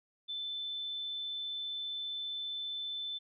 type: tone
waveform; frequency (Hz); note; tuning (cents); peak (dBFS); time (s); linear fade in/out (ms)
sine; 3525; A7; +2; -36; 0.28-3.19; 20
effects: none